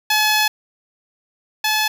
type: tone pair in turn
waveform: 10% pulse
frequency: 855 / 860 Hz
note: A5 / A5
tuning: -50 / -40 cents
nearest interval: unison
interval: 10 cents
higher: second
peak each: -6 / -8 dBFS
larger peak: first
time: 0.1-0.48 / 1.64-1.88 s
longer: first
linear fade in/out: 5 ms
effects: none